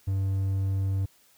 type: tone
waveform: triangle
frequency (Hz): 96.7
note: G2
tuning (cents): -23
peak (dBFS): -22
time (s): 0.07-1.06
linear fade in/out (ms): 10
effects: white hiss -61 dBFS RMS until 1.37 s